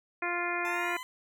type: harmonic tone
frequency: 349.2 Hz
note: F4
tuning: in tune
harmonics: 1 / 2 / 3 / 4 / 5 / 6 / 7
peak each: -37 / -37 / -37 / -37 / -37 / -37 / -37 dBFS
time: 0.22-0.97 s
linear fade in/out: 5 ms
type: linear sweep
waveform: 20% pulse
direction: up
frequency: 880 to 1023 Hz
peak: -34 dBFS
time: 0.65-1.03 s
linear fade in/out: 0 ms
effects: none